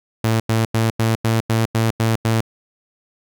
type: tone bursts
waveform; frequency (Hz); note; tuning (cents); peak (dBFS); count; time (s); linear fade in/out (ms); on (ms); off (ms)
sawtooth; 112.6; A2; +40; -11; 9; 0.24-2.408; 5; 160; 91
effects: none